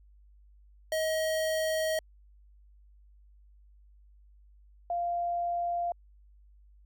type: tone pair in turn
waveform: square / sine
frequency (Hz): 633 / 694.9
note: D#5 / F5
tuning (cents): +30 / -9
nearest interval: major second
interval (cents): 161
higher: second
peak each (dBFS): -28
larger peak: neither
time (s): 0.92-1.99 / 4.9-5.92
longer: first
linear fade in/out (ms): 2
effects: added 50 Hz sine -55 dBFS peak until 6.85 s